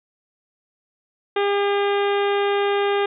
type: harmonic tone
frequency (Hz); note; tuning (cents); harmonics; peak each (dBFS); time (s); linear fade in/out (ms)
403.3; G4; +49; 1 / 2 / 3 / 4 / 5 / 6 / 7 / 8 / 9; -19 / -25 / -29 / -31 / -33 / -35 / -36 / -37 / -38; 1.36-3.06; 5
effects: none